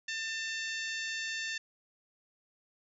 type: harmonic tone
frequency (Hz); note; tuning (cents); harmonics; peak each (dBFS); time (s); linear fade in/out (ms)
895; A5; +29; 2 / 3 / 4 / 5 / 6 / 7 / 8; -37 / -41 / -43 / -45 / -47 / -48 / -49; 0.08-1.58; 5
effects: none